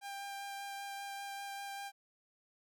sawtooth tone with vibrato, 796 Hz, G5, 26 cents sharp, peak -38 dBFS, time 0.01-1.92 s, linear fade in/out 50 ms, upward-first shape sine, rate 5.1 Hz, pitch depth 10 cents each way, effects none

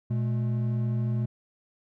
triangle tone pair together, 120 / 213.8 Hz, B2 / A3, -49 / -49 cents, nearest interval minor seventh, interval 1000 cents, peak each -23 / -31 dBFS, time 0.1-1.26 s, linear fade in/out 10 ms, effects none

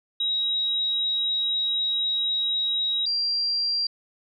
sine tone pair in turn, 3824 / 4742 Hz, A#7 / D8, +43 / +16 cents, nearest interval major third, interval 373 cents, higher second, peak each -22 dBFS, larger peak neither, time 0.2-3.06 / 3.06-3.87 s, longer first, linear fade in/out 5 ms, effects none

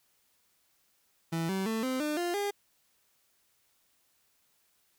30% pulse tone with pitch steps, 164.81 / 191.52 / 222.6 / 258.6 / 300.5 / 349.2 / 405.8 Hz, E3 / G3 / A3 / C4 / D4 / F4 / G#4, 0 / -40 / +20 / -20 / +40 / 0 / -40 cents, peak -27 dBFS, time 1.32-2.51 s, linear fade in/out 10 ms, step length 170 ms, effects white hiss -71 dBFS RMS until 4.98 s

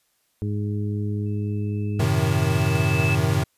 harmonic tone, 103.83 Hz, G#2, in tune, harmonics 1 / 2 / 3 / 4, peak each -24 / -30 / -34 / -36 dBFS, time 0.42-2.04 s, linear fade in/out 0 ms
sine tone with exponential growth, 2621 Hz, E7, 11 cents flat, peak -23 dBFS, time 1.26-3.15 s, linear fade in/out 2 ms, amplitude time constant 410 ms
square chord, F# diminished seventh, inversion none, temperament equal with one note detuned, 94.12 / 110 / 130.81 / 155.56 Hz, F#2 / A2 / C3 / Eb3, +30 / 0 / 0 / 0 cents, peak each -25 dBFS, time 1.99-3.44 s, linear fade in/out 10 ms
effects white hiss -68 dBFS RMS until 3.57 s + resampled to 32000 Hz

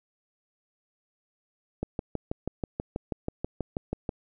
click train, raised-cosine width 2 ms, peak -16 dBFS, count 15, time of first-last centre 1.83-4.092 s, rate 6.19 Hz, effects none

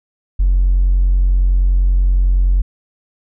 sine tone with hard clipping, 45.29 Hz, F#1, 36 cents flat, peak -10 dBFS, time 0.39-2.62 s, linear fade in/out 10 ms, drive 1 dB, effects none

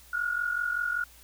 sine tone pair together, 1400 / 1445.2 Hz, F6 / F#6, +4 / -41 cents, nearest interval minor second, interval 55 cents, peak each -32 / -28 dBFS, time 0.13-1.04 s, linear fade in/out 5 ms, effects added 60 Hz sine -56 dBFS peak until 1.23 s + white hiss -55 dBFS RMS until 1.23 s

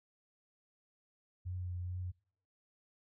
sine tone with vibrato, 90 Hz, F#2, 47 cents flat, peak -37 dBFS, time 1.45-2.12 s, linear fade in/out 20 ms, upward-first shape triangle, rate 2.3 Hz, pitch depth 23 cents each way, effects noise-tail reverb RT60 0.6 s tail -25 dB re dry

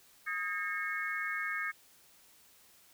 sine tone cluster, 1254 / 1617 / 1816 / 2180 Hz, D#6 / G#6 / A#6 / C#7, +13 / -47 / -46 / -29 cents, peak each -40 / -38 / -39 / -38 dBFS, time 0.26-1.72 s, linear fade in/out 20 ms, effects white hiss -62 dBFS RMS until 2.93 s

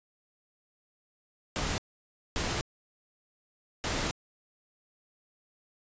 pink noise bursts at uneven times, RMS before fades -31 dBFS, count 3, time 1.56-1.78 / 2.36-2.61 / 3.84-4.11 s, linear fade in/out 0 ms, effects resampled to 16000 Hz

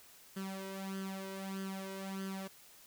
sawtooth tone with flanger, 192.7 Hz, G3, 29 cents flat, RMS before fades -42 dBFS, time 0.36-2.48 s, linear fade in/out 10 ms, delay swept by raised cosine 0.63 to 2.03 ms, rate 1.6 Hz, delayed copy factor +0.7, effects white hiss -59 dBFS RMS until 2.86 s

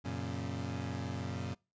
25% pulse chord, F# major, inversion none, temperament equal with one note detuned, 92.5 / 118.85 / 138.59 Hz, F#2 / A#2 / C#3, 0 / +34 / 0 cents, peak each -36 / -37 / -39 dBFS, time 0.04-1.55 s, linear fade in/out 20 ms, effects noise-tail reverb RT60 0.3 s tail -26 dB re dry + resampled to 16000 Hz

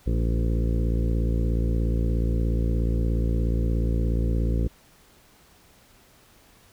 harmonic tone with a mistuned harmonic, 56.9 Hz, A#1, 41 cents flat, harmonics 1 / 2 / 3 / 4 / 5 / 6 / 7 / 8 / 9, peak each -22 / -28 / -32 / -34 / -36 / -38 / -39 / -40 / -41 dBFS, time 0.06-4.68 s, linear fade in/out 10 ms, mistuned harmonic 5, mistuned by +28 cents, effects pink hiss -56 dBFS RMS until 6.72 s

